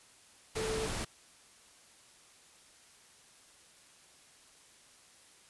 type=tone in noise; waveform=sine; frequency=440 Hz; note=A4; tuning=in tune; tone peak=-34 dBFS; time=0.56-0.87 s; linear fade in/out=10 ms; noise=pink; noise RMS=-37 dBFS; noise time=0.55-1.05 s; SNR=0 dB; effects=white hiss -60 dBFS RMS until 5.49 s + resampled to 24000 Hz